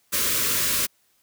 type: band-stop noise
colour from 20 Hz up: white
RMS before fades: -23 dBFS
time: 0.12-0.87 s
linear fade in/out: 20 ms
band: 620 to 1000 Hz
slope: 96 dB/octave
effects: white hiss -65 dBFS RMS until 1.22 s